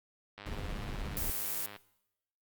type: click train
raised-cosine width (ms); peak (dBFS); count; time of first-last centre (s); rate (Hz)
0.3; -30; 142; 0.38-1.762; 102
type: noise with tremolo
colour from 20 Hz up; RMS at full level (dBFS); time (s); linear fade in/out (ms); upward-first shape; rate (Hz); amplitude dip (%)
brown; -37; 0.46-1.3; 2; triangle; 17; 35
type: noise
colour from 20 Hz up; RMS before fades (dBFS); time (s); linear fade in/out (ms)
violet; -35; 1.17-1.66; 0
effects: noise-tail reverb RT60 0.9 s tail -21 dB re dry + Opus 48 kbps